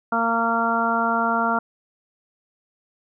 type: harmonic tone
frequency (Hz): 230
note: A#3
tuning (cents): -23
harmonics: 1 / 2 / 3 / 4 / 5 / 6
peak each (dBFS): -26 / -31 / -25 / -25 / -28 / -23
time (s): 0.12-1.59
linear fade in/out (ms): 5
effects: none